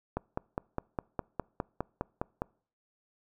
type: click train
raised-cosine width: 1 ms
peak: -17 dBFS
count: 12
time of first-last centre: 0.17-2.419 s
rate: 4.89 Hz
effects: noise-tail reverb RT60 0.5 s tail -26 dB re dry